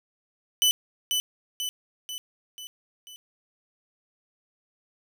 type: tone with echo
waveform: sawtooth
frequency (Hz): 2997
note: F#7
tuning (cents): +22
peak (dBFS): -15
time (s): 0.62-0.71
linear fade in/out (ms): 0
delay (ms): 490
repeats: 5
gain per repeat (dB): -5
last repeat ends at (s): 3.16
effects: none